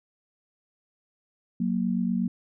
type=tone pair together; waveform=sine; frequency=185 / 233.4 Hz; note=F#3 / A#3; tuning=0 / +2 cents; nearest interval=major third; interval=402 cents; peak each=-26 dBFS; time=1.6-2.28 s; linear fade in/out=5 ms; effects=none